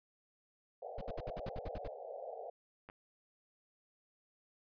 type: band-pass noise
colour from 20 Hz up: pink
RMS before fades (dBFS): -46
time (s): 0.82-2.5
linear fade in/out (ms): 5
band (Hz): 450 to 770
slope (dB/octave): 96
type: noise bursts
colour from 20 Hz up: brown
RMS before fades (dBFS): -41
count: 10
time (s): 0.98-1.878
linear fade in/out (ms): 5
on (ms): 34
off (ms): 62
type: clicks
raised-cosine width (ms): 0.5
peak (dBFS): -37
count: 2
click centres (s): 2.889 / 2.899
effects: resampled to 11025 Hz